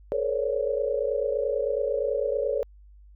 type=tone cluster; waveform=sine; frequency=431.7 / 478.9 / 542 / 571 Hz; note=A4 / A#4 / C#5 / D5; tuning=-33 / +47 / -39 / -49 cents; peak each=-29 / -30 / -29 / -29 dBFS; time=0.12-2.63 s; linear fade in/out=0 ms; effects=added 50 Hz sine -48 dBFS peak until 3.15 s

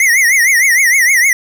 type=tone with vibrato; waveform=square; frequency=2020 Hz; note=B6; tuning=39 cents sharp; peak=-8 dBFS; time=0-1.33 s; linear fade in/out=2 ms; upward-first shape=triangle; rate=6.5 Hz; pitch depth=190 cents each way; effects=none

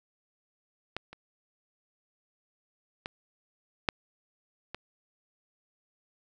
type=clicks; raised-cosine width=0.3 ms; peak=-17 / -29 / -19 / -8 / -21 dBFS; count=5; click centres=0.966 / 1.13 / 3.059 / 3.888 / 4.746 s; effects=none

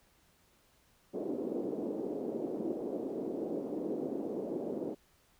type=band-pass noise; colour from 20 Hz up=pink; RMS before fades=-37 dBFS; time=1.13-4.95 s; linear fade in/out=20 ms; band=260 to 490 Hz; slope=24 dB/octave; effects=pink hiss -68 dBFS RMS until 5.39 s

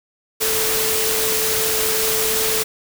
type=tone in noise; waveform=sine; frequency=440 Hz; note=A4; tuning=in tune; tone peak=-24 dBFS; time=0.4-2.64 s; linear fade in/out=20 ms; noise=white; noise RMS=-20 dBFS; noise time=0.4-2.64 s; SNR=-7 dB; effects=none

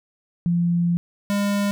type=tone pair in turn; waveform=sine / square; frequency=172.4 / 202.4 Hz; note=F3 / G#3; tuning=-22 / -44 cents; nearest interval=minor third; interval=278 cents; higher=second; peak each=-17 / -20 dBFS; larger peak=first; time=0.46-0.97 / 1.3-1.71 s; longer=first; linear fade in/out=0 ms; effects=none

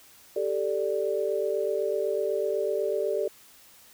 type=chord; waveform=sine; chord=G suspended second; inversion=none; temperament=equal; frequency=392 / 440 / 587.3 Hz; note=G4 / A4 / D5; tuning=0 / 0 / 0 cents; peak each=-29 dBFS; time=0.36-3.28 s; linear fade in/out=5 ms; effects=white hiss -54 dBFS RMS until 3.93 s

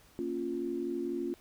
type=chord; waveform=sine; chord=Bb minor; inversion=none; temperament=equal; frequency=233.1 / 277.2 / 349.2 Hz; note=Bb3 / Db4 / F4; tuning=0 / 0 / 0 cents; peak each=-40 / -37 / -34 dBFS; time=0.19-1.34 s; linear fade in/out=0 ms; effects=pink hiss -61 dBFS RMS until 1.4 s

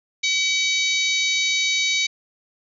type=harmonic tone with a mistuned harmonic; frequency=761 Hz; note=F#5; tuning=48 cents sharp; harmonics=3 / 4 / 5 / 6 / 7 / 8 / 9; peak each=-22 / -33 / -23 / -28 / -36 / -28 / -34 dBFS; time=0.23-2.07 s; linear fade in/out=10 ms; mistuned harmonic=6; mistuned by=-21 cents; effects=none

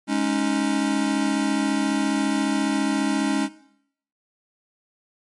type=chord; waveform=square; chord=Ab suspended fourth; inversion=none; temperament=just; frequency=207.7 / 276.9 / 311.5 Hz; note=Ab3 / Db4 / Eb4; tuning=0 / -2 / +2 cents; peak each=-26 / -24 / -27 dBFS; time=0.07-3.49 s; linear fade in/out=50 ms; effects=noise-tail reverb RT60 0.7 s tail -18 dB re dry + MP3 48 kbps

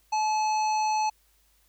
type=harmonic tone with a mistuned harmonic; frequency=861 Hz; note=A5; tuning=38 cents flat; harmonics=1 / 3 / 5 / 7 / 9; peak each=-23 / -37 / -39 / -39 / -51 dBFS; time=0.12-1.1 s; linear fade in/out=10 ms; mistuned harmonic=9; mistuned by=-31 cents; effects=added 51 Hz sine -66 dBFS peak until 1.68 s + white hiss -66 dBFS RMS until 1.68 s

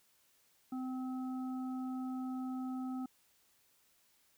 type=harmonic tone; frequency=257.6 Hz; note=C4; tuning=27 cents flat; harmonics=1 / 3 / 5; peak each=-37 / -49 / -53 dBFS; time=0.72-3.06 s; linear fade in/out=5 ms; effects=white hiss -71 dBFS RMS until 4.37 s

